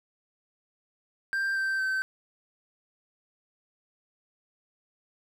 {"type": "tone with pitch steps", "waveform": "triangle", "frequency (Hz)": [1581, 1561, 1541.3], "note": ["G6", "G6", "G6"], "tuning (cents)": [14, -8, -30], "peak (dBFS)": -24, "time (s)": [1.33, 2.02], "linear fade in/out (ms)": 0, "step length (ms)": 230, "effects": []}